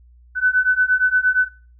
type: beating tone pair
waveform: sine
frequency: 1500 / 1508.6 Hz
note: F#6 / F#6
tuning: +23 / +33 cents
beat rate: 8.6 Hz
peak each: -17 dBFS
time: 0.35-1.49 s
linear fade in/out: 50 ms
effects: noise-tail reverb RT60 0.4 s tail -22 dB re dry + added 60 Hz sine -46 dBFS peak until 1.79 s